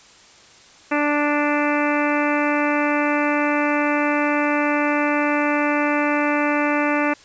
harmonic tone, 293.7 Hz, D4, in tune, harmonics 1 / 2 / 3 / 4 / 5 / 6 / 7 / 8 / 9, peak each -21 / -24 / -26 / -27 / -28 / -29 / -29 / -30 / -31 dBFS, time 0.91-7.14 s, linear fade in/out 10 ms, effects white hiss -48 dBFS RMS until 7.24 s + resampled to 16000 Hz

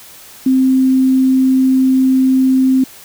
sine tone, 261.6 Hz, C4, in tune, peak -8 dBFS, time 0.46-2.84 s, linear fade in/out 5 ms, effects white hiss -38 dBFS RMS until 3.04 s

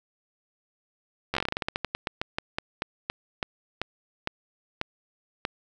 slowing click train, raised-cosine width 0.3 ms, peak -11 dBFS, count 26, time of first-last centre 1.34-5.451 s, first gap 12 ms, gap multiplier 1.18, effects none

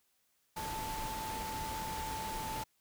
sine tone in noise, 880 Hz, A5, in tune, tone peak -39 dBFS, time 0.56-2.64 s, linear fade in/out 10 ms, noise pink, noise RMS -42 dBFS, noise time 0.56-2.64 s, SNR 0 dB, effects white hiss -75 dBFS RMS until 2.8 s

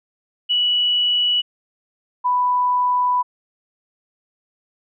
sine tone pair in turn, 2943 / 991.2 Hz, F#7 / B5, -10 / +6 cents, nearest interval octave + perfect fifth, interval 1884 cents, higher first, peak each -15 dBFS, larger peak neither, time 0.49-1.42 / 2.24-3.23 s, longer second, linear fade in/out 20 ms, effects none

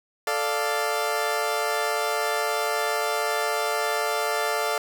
20% pulse chord, D minor, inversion second, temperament equal, 440 / 587.3 / 698.5 Hz, A4 / D5 / F5, 0 / 0 / 0 cents, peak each -23 dBFS, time 0.27-4.78 s, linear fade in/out 2 ms, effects none

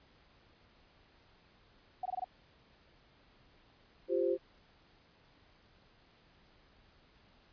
sine tone bursts, 740 Hz, F#5, in tune, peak -33 dBFS, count 5, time 2.03-2.244 s, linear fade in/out 5 ms, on 26 ms, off 21 ms
sine chord, F suspended second, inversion none, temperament equal, 349.2 / 392 / 523.3 Hz, F4 / G4 / C5, 0 / 0 / 0 cents, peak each -33 dBFS, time 4.08-4.38 s, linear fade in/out 50 ms
effects pink hiss -65 dBFS RMS until 7.52 s + resampled to 11025 Hz

